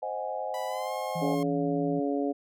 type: chord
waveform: sine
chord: Ab dominant seventh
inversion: first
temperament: equal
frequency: 523.3 / 622.3 / 740 / 830.6 Hz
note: C5 / Eb5 / Gb5 / Ab5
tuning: 0 / 0 / 0 / 0 cents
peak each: -36 dBFS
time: 0.02-1.35 s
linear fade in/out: 10 ms
type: tone with pitch glide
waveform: sawtooth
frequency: 987.8 to 1071 Hz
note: B5 to C6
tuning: 0 to +40 cents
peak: -35 dBFS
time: 0.54-1.43 s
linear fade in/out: 2 ms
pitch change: +140 cents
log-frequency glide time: 0.67-0.93 s
type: tone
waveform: sine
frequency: 165.3 Hz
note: E3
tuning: 5 cents sharp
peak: -32 dBFS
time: 1.15-2 s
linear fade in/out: 10 ms
type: harmonic tone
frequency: 141.3 Hz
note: C#3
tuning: 34 cents sharp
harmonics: 2 / 3 / 4 / 5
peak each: -28 / -32 / -34 / -36 dBFS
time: 1.21-2.33 s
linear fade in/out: 20 ms
effects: none

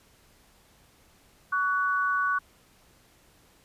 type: tone pair together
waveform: sine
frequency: 1131 / 1481.5 Hz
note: C#6 / F#6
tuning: +34 / +2 cents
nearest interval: perfect fourth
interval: 468 cents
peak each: -26 dBFS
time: 1.52-2.39 s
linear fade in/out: 10 ms
effects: pink hiss -60 dBFS RMS until 3.64 s + resampled to 32000 Hz

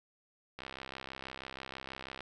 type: click train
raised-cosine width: 0.3 ms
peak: -26 dBFS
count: 108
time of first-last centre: 0.59-2.206 s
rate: 66.2 Hz
effects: none

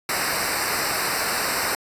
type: noise with comb filter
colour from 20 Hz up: pink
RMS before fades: -24 dBFS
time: 0.09-1.75 s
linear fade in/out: 2 ms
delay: 0.3 ms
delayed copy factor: -0.95
effects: resampled to 32000 Hz

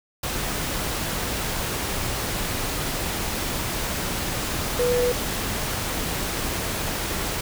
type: tone in noise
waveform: sine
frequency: 490 Hz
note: B4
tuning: 14 cents flat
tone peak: -19 dBFS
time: 4.79-5.12 s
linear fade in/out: 5 ms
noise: pink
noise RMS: -27 dBFS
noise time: 0.23-7.41 s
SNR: +5 dB
effects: none

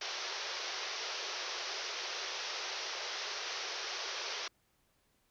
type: band-pass noise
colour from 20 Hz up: white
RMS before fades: -40 dBFS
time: 0.01-4.48 s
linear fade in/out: 5 ms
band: 350 to 6000 Hz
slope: 96 dB/octave
effects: pink hiss -74 dBFS RMS until 5.3 s

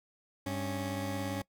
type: tone pair together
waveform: 20% pulse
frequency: 98 / 276.4 Hz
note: G2 / C#4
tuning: 0 / -5 cents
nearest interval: octave + tritone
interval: 1795 cents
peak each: -32 / -31 dBFS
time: 0.46-1.42 s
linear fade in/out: 5 ms
effects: noise-tail reverb RT60 0.1 s tail -21 dB re dry

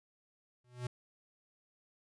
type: tone with exponential growth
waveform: square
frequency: 123.47 Hz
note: B2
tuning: in tune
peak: -34 dBFS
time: 0.64-0.87 s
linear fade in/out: 5 ms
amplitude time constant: 50 ms
effects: resampled to 24000 Hz

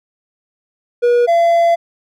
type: tone pair in turn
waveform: triangle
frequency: 481.6 / 679.2 Hz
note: B4 / F5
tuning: -44 / -48 cents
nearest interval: tritone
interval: 596 cents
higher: second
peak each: -7 dBFS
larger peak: neither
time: 1.02-1.27 / 1.27-1.76 s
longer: second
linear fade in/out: 20 ms
effects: none

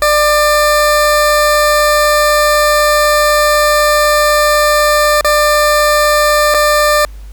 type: tone with dropouts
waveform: 20% pulse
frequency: 596 Hz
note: D5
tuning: 25 cents sharp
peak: -3 dBFS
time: 0.02-7.05 s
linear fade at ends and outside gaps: 1 ms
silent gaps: 5.21-5.246 / 6.541-6.545 s
effects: added 50 Hz sine -27 dBFS peak until 7.32 s + pink hiss -46 dBFS RMS until 7.32 s

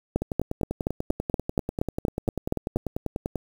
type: two click trains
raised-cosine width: 2 ms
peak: -9 / -14 dBFS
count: 12 / 33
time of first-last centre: 0.16-2.76 / 0.22-3.357 s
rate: 4.23 / 10.2 Hz
effects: 7-bit

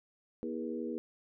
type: harmonic tone with a mistuned harmonic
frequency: 80.1 Hz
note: E2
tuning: 49 cents flat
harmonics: 3 / 4 / 5 / 6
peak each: -39 / -40 / -41 / -42 dBFS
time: 0.43-0.98 s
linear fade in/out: 0 ms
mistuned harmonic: 5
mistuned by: +33 cents
effects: none

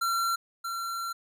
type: tone pair in turn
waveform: square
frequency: 1364 / 1364 Hz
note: F6 / F6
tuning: -41 / -41 cents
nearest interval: unison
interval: 0 cents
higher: neither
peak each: -26 / -32 dBFS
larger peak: first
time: 0.01-0.36 / 0.64-1.13 s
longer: second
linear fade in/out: 10 ms
effects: none

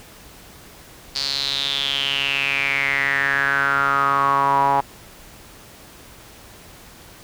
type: tone with band-pass filter sweep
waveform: sawtooth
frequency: 139 Hz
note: C#3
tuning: 5 cents sharp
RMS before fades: -20 dBFS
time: 1.15-4.81 s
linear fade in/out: 10 ms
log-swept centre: 4600 to 880 Hz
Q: 7.6
effects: pink hiss -44 dBFS RMS until 7.23 s

